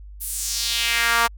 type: tone with high-pass filter sweep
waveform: sawtooth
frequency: 233.1 Hz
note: A#3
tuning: in tune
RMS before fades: -22 dBFS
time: 0.2-1.28 s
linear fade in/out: 20 ms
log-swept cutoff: 12000 to 1000 Hz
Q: 2
effects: added 50 Hz sine -37 dBFS peak until 1.37 s